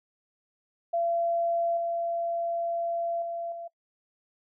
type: tone with level steps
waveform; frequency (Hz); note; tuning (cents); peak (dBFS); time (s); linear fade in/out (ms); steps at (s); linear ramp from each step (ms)
sine; 680; F5; -46; -24 / -27 / -31 / -36; 0.93-3.68; 10; 1.77 / 3.22 / 3.52; 2
effects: noise-tail reverb RT60 0.1 s tail -22 dB re dry